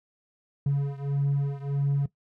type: beating tone pair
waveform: triangle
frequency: 140 / 141.6 Hz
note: C#3 / C#3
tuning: +18 / +37 cents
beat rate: 1.6 Hz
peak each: -23 / -25 dBFS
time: 0.66-2.06 s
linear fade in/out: 5 ms
effects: noise-tail reverb RT60 0.1 s tail -18 dB re dry + tanh soft clip ceiling -17 dBFS